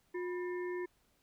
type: harmonic tone with a mistuned harmonic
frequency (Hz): 357.8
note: F4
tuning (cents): +42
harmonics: 1 / 3 / 5 / 6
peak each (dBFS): -36 / -48 / -48 / -53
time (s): 0.14-0.86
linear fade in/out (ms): 10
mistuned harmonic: 3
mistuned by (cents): -150
effects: pink hiss -73 dBFS RMS until 1.22 s